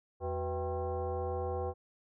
sine tone with frequency modulation, 204.9 Hz, G#3, 23 cents flat, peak -32 dBFS, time 0.2-1.74 s, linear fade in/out 50 ms, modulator 289 Hz, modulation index 2.2, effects none

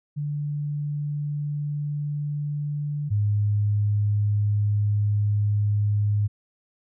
sine tone pair in turn, 146.7 / 103.73 Hz, D3 / G#2, -2 / -2 cents, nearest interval tritone, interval 600 cents, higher first, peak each -25 / -19 dBFS, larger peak second, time 0.16-3.1 / 3.1-6.28 s, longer second, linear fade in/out 20 ms, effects none

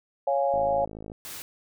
sine chord, Db major, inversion none, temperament equal, 554.4 / 698.5 / 830.6 Hz, Db5 / F5 / Ab5, 0 / 0 / 0 cents, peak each -24 / -27 / -28 dBFS, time 0.27-0.85 s, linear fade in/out 5 ms
click train, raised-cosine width 2 ms, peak -26 dBFS, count 32, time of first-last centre 0.54-1.118 s, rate 53.6 Hz
white noise, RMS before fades -39 dBFS, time 1.25-1.42 s, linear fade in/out 0 ms
effects none

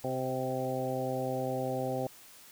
harmonic tone with a mistuned harmonic, 130 Hz, C3, 11 cents flat, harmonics 1 / 2 / 3 / 4 / 5 / 6, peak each -38 / -38 / -39 / -35 / -39 / -38 dBFS, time 0.04-2.07 s, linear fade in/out 2 ms, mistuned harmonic 5, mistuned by -15 cents, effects white hiss -54 dBFS RMS until 2.51 s

